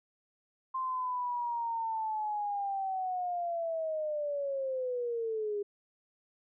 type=linear sweep; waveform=sine; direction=down; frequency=1050 to 403.7 Hz; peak=-31 dBFS; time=0.74-5.63 s; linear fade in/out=10 ms; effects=none